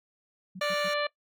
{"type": "tone bursts", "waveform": "sine", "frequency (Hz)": 185, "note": "F#3", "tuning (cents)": 0, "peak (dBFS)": -38, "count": 3, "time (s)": [0.55, 0.889], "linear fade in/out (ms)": 10, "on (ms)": 49, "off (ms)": 96}
{"type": "harmonic tone", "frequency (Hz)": 587.3, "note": "D5", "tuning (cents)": 0, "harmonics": [1, 2, 3, 4, 5, 6, 7], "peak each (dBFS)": [-29, -33, -34, -38, -40, -43, -39], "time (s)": [0.61, 1.07], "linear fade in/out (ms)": 5}
{"type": "chord", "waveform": "15% pulse", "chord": "Gb major seventh", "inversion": "third", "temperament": "equal with one note detuned", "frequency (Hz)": [1396.9, 1480, 1864.7, 2193], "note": ["F6", "Gb6", "Bb6", "Db7"], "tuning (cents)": [0, 0, 0, -19], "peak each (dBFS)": -39, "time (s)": [0.61, 0.94], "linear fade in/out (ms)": 5}
{"effects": ["noise-tail reverb RT60 0.1 s tail -21 dB re dry"]}